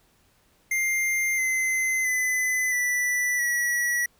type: tone with pitch steps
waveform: square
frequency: 2100 / 2057 / 2014 / 1973 / 1932.4 Hz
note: C7 / C7 / B6 / B6 / B6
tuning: +6 / -30 / +33 / -2 / -38 cents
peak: -23 dBFS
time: 0.71-4.06 s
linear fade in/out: 5 ms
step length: 670 ms
effects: pink hiss -63 dBFS RMS until 4.19 s